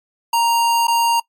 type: tone with dropouts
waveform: square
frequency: 932.3 Hz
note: A#5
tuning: in tune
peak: -14 dBFS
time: 0.33-1.2 s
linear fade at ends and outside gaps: 5 ms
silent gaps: 0.871-0.88 s
effects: noise-tail reverb RT60 0.1 s tail -23 dB re dry + MP3 64 kbps